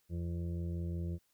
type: harmonic tone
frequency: 85.5 Hz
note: F2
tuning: 36 cents flat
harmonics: 1 / 2 / 4 / 5 / 6 / 7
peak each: -36 / -40 / -47 / -58 / -56 / -60 dBFS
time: 0.09-1.19 s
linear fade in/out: 50 ms
effects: white hiss -75 dBFS RMS until 1.33 s